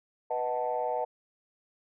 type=chord; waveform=sine; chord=B dominant seventh; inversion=none; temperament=equal; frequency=493.9 / 622.3 / 740 / 880 Hz; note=B4 / D#5 / F#5 / A5; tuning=0 / 0 / 0 / 0 cents; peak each=-33 dBFS; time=0.3-1.05 s; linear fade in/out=10 ms; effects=tanh soft clip ceiling -19 dBFS